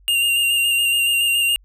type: tone with vibrato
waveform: square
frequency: 2797 Hz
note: F7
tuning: 2 cents sharp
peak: -16 dBFS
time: 0.08-1.56 s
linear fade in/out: 0 ms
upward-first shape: square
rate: 7.1 Hz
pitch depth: 20 cents each way
effects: added 47 Hz sine -48 dBFS peak until 1.64 s